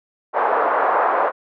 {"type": "band-pass noise", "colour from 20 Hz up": "pink", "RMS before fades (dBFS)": -18, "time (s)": [0.33, 1.32], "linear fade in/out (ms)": 50, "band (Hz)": [540, 1300], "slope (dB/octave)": 24, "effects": []}